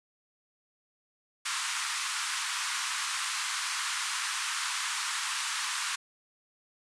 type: band-pass noise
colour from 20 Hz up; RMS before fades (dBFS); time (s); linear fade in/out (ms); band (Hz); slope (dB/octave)
pink; -33; 1.45-5.96; 10; 1000 to 9800; 48
effects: none